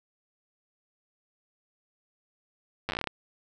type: slowing click train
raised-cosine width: 0.3 ms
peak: -14 dBFS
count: 11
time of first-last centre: 2.89-3.073 s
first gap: 9 ms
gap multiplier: 1.15
effects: none